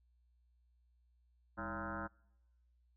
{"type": "tone with frequency modulation", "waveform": "sine", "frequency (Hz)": 796, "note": "G5", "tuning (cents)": 26, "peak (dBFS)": -39, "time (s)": [1.57, 2.08], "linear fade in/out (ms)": 20, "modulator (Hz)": 119, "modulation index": 6.2, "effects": ["noise-tail reverb RT60 1.0 s tail -26 dB re dry", "added 60 Hz sine -69 dBFS peak until 2.96 s"]}